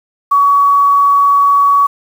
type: tone with quantisation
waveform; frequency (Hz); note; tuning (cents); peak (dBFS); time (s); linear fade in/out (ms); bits
sine; 1129; C#6; +31; -6; 0.31-1.87; 10; 6
effects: none